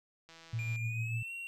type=click train; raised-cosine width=0.2 ms; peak=-37 dBFS; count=78; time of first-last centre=0.29-0.76 s; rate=164 Hz
type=tone with tremolo; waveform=sine; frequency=114.4 Hz; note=A#2; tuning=32 cents flat; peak=-31 dBFS; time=0.53-1.23 s; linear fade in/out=5 ms; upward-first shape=triangle; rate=6.8 Hz; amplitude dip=50%
type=tone with pitch glide; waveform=triangle; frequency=2400 to 2741 Hz; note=D7 to F7; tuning=+37 to -33 cents; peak=-38 dBFS; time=0.59-1.47 s; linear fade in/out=0 ms; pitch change=+230 cents; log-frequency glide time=0.81-1.32 s
effects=none